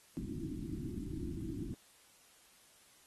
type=low-pass noise; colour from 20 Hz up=white; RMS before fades=-41 dBFS; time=0.17-1.74 s; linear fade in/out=0 ms; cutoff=350 Hz; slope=96 dB/octave; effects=white hiss -64 dBFS RMS until 3.06 s + AAC 32 kbps